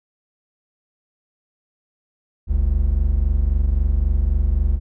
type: tone pair together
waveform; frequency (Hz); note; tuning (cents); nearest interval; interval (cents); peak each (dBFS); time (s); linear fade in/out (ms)
triangle; 47.33 / 71.1; F#1 / C#2; +40 / +45; perfect fifth; 705; -16; 2.47-4.8; 50
effects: none